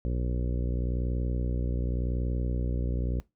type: harmonic tone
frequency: 60.9 Hz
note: B1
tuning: 24 cents flat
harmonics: 1 / 2 / 3 / 4 / 5 / 6 / 7 / 8 / 9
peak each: -28 / -34 / -38 / -40 / -42 / -44 / -45 / -46 / -47 dBFS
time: 0.05-3.2 s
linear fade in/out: 0 ms
effects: noise-tail reverb RT60 0.2 s tail -20 dB re dry